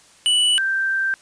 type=tone pair in turn; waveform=square / sine; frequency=2960 / 1568 Hz; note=F#7 / G6; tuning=0 / 0 cents; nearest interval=major seventh; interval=1100 cents; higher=first; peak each=-15 / -18 dBFS; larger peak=first; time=0.26-0.58 / 0.58-1.14 s; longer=second; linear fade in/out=0 ms; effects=white hiss -51 dBFS RMS until 1.21 s + resampled to 22050 Hz